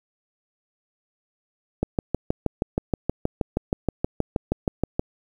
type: click train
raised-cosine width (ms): 2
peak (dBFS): -8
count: 21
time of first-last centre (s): 1.83-4.995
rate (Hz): 6.32
effects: 8-bit